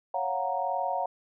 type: chord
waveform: sine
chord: Gb major seventh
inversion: second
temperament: equal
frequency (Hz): 554.4 / 698.5 / 740 / 932.3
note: Db5 / F5 / Gb5 / Bb5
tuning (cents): 0 / 0 / 0 / 0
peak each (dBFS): -34 / -33 / -31 / -32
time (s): 0.14-1.06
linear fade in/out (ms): 5
effects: none